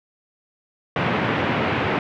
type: band-pass noise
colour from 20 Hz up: pink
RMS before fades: -22 dBFS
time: 0.96-1.99 s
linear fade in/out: 2 ms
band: 110 to 2700 Hz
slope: 24 dB/octave
effects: none